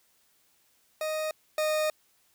40% pulse tone pair in turn, 622.3 / 616.9 Hz, D#5 / D#5, 0 / -15 cents, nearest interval unison, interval 15 cents, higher first, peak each -28 / -24 dBFS, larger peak second, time 1.01-1.31 / 1.58-1.9 s, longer second, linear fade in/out 2 ms, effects white hiss -67 dBFS RMS until 2.34 s

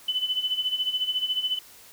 sine tone with tremolo, 3012 Hz, F#7, 30 cents sharp, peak -21 dBFS, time 0.08-1.59 s, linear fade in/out 5 ms, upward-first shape sine, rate 14 Hz, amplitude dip 75%, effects white hiss -50 dBFS RMS until 1.92 s

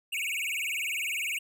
square tone with vibrato, 2509 Hz, D#7, 14 cents sharp, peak -30 dBFS, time 0.12-1.39 s, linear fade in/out 10 ms, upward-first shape sine, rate 20 Hz, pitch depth 230 cents each way, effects none

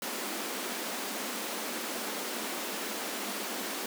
pink high-pass noise, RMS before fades -36 dBFS, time 0.02-3.86 s, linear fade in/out 2 ms, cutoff 200 Hz, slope 96 dB/octave, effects none

